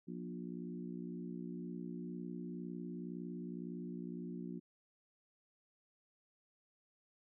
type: harmonic tone with a mistuned harmonic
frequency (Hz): 59.7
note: A#1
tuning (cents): +42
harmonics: 3 / 4 / 5 / 6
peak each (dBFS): -45 / -47 / -49 / -51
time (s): 0.07-4.6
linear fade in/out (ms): 20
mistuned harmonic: 3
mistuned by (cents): -22
effects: none